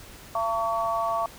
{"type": "harmonic tone", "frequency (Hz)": 226, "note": "A3", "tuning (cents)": 47, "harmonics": [3, 4, 5], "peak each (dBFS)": [-27, -31, -27], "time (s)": [0.35, 1.26], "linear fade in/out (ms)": 2, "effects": ["pink hiss -46 dBFS RMS until 1.38 s"]}